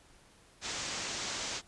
white low-pass noise, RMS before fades -38 dBFS, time 0.61-1.62 s, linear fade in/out 50 ms, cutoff 7400 Hz, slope 48 dB/octave, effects pink hiss -61 dBFS RMS until 1.67 s + resampled to 24000 Hz

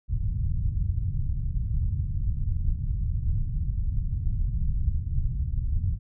pink low-pass noise, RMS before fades -26 dBFS, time 0.08-5.99 s, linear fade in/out 50 ms, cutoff 120 Hz, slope 24 dB/octave, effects none

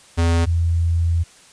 square / sine tone pair in turn, 84.1 / 84.1 Hz, E2 / E2, +35 / +35 cents, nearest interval unison, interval 0 cents, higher neither, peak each -15 dBFS, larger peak neither, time 0.17-0.46 / 0.46-1.24 s, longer second, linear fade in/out 20 ms, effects white hiss -48 dBFS RMS until 1.52 s + resampled to 22050 Hz

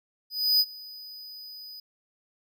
square tone with ADSR envelope, 4978 Hz, D#8, in tune, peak -18 dBFS, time 0.3-1.8 s, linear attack 300 ms, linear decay 47 ms, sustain -23 dB, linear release 4 ms, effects none

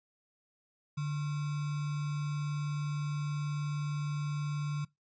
sine tone with sample-and-hold, 146.83 Hz, D3, in tune, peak -31 dBFS, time 0.97-4.85 s, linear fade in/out 10 ms, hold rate 1225 Hz, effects noise-tail reverb RT60 0.2 s tail -23 dB re dry + resampled to 16000 Hz

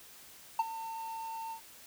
triangle tone with ADSR envelope, 902 Hz, A5, 43 cents sharp, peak -21 dBFS, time 0.59-1.61 s, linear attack 5 ms, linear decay 30 ms, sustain -15 dB, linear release 91 ms, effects white hiss -54 dBFS RMS until 1.86 s

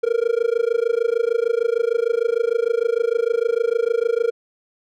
triangle tone with amplitude modulation, 466.2 Hz, A#4, in tune, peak -11 dBFS, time 0.03-4.31 s, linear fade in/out 10 ms, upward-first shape sine, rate 26.6 Hz, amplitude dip 100%, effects none

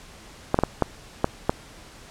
clicks, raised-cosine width 1 ms, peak -4 dBFS, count 6, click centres 0.544 / 0.589 / 0.636 / 0.823 / 1.244 / 1.495 s, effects pink hiss -46 dBFS RMS until 2.1 s + low-pass 9000 Hz 12 dB/octave

